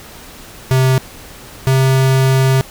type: tone pair in turn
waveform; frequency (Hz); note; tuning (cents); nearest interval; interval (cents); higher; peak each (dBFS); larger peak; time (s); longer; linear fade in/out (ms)
square; 130.81 / 132.56; C3 / C3; 0 / +23; unison; 23; second; -10; neither; 0.71-0.98 / 1.67-2.61; second; 0
effects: pink hiss -36 dBFS RMS until 2.7 s